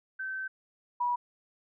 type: tone pair in turn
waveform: sine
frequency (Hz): 1542 / 971.4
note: G6 / B5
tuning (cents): -29 / -29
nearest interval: minor sixth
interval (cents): 800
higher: first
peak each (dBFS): -33 / -26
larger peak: second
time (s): 0.19-0.48 / 1-1.16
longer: first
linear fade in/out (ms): 10
effects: none